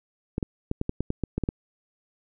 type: clicks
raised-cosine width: 3 ms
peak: -13 dBFS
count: 11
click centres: 0.381 / 0.428 / 0.714 / 0.814 / 0.894 / 1.006 / 1.104 / 1.237 / 1.38 / 1.437 / 1.489 s
effects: none